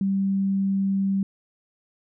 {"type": "tone", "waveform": "sine", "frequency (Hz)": 195, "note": "G3", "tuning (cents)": -9, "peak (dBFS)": -20, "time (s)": [0.01, 1.23], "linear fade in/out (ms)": 2, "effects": []}